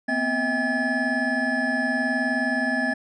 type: tone cluster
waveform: triangle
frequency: 237.5 / 256.7 / 640 / 803 / 1716 Hz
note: A#3 / C4 / D#5 / G5 / A6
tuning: +33 / -33 / +49 / +41 / -44 cents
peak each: -28 / -25 / -28 / -31 / -23 dBFS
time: 0.08-2.94 s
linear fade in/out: 10 ms
effects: resampled to 22050 Hz